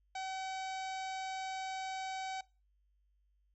harmonic tone, 761 Hz, F#5, 48 cents sharp, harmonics 1 / 2 / 3 / 4 / 5 / 6 / 7 / 8 / 9 / 10, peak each -39 / -50 / -48 / -56 / -53 / -56 / -60 / -57 / -62 / -61 dBFS, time 0.15-2.41 s, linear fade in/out 5 ms, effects noise-tail reverb RT60 0.3 s tail -21 dB re dry + added 50 Hz sine -70 dBFS peak until 3.54 s

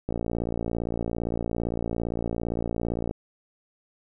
click train, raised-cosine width 2 ms, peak -15 dBFS, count 175, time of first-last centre 0.09-3.111 s, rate 57.6 Hz, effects none

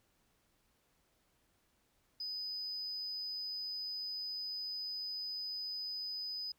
sine tone, 4997 Hz, D#8, 7 cents sharp, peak -37 dBFS, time 2.2-6.52 s, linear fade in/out 5 ms, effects tanh soft clip ceiling -35 dBFS + pink hiss -75 dBFS RMS until 6.58 s

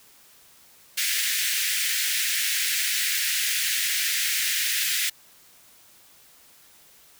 pink high-pass noise, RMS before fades -25 dBFS, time 0.97-5.1 s, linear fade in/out 10 ms, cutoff 1700 Hz, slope 48 dB/octave, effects white hiss -54 dBFS RMS until 7.19 s

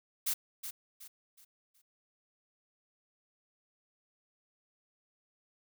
blue noise with echo, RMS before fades -32 dBFS, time 0.26-0.34 s, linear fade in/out 10 ms, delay 370 ms, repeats 4, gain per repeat -9 dB, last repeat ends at 1.82 s, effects none

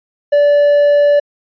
triangle tone, 580 Hz, D5, 22 cents flat, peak -5 dBFS, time 0.32-1.2 s, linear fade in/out 10 ms, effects resampled to 11025 Hz

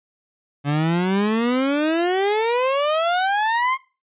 30% pulse exponential sweep, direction up, 140.8 to 1078 Hz, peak -15 dBFS, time 0.64-3.78 s, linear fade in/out 50 ms, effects noise-tail reverb RT60 0.3 s tail -20 dB re dry + resampled to 8000 Hz

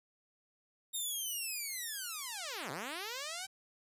5% pulse linear two-way sweep, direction down then up, 3729 to 123.47 to 783 Hz, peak -28 dBFS, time 0.93-3.47 s, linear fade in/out 20 ms, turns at 2.71 s, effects resampled to 32000 Hz + 11-bit

